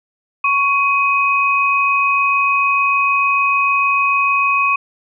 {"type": "tone pair together", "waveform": "sine", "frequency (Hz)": [1108.7, 2518], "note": ["C#6", "D#7"], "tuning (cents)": [0, 20], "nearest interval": "octave + major second", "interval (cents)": 1420, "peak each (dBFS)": -15, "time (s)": [0.44, 4.76], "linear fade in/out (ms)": 5, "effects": []}